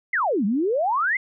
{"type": "exponential two-way sweep", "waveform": "sine", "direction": "down then up", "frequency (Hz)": [2151, 189.3, 2151], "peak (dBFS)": -19, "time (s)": [0.13, 1.17], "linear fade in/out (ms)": 5, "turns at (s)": 0.45, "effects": []}